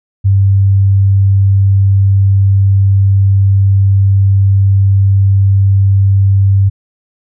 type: tone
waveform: sine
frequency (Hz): 98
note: G2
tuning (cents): 0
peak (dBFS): -5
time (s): 0.24-6.7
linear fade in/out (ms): 20
effects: none